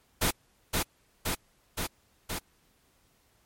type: noise with echo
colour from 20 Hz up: pink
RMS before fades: -26 dBFS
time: 0.21-0.31 s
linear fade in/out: 10 ms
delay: 520 ms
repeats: 4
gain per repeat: -2 dB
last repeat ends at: 2.39 s
effects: pink hiss -67 dBFS RMS until 3.45 s + MP3 64 kbps